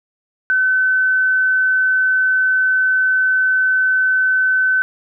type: tone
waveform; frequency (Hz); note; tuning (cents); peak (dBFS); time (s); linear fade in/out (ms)
sine; 1520; F#6; +46; -12; 0.5-4.82; 0
effects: none